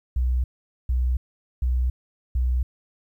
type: tone bursts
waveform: sine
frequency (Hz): 62.4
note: B1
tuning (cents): +19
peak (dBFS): -19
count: 4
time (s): 0.16-2.63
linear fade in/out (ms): 5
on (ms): 280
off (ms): 450
effects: 10-bit